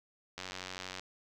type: click train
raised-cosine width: 0.2 ms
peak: -23 dBFS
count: 58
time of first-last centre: 0.38-0.996 s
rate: 92.6 Hz
effects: none